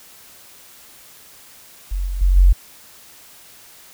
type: tone with level steps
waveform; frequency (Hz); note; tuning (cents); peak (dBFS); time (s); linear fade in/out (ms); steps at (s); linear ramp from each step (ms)
sine; 45.63; F#1; -23; -19 / -21 / -11 / -7; 1.91-2.53; 10; 2.06 / 2.21 / 2.36; 10
effects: white hiss -45 dBFS RMS until 3.93 s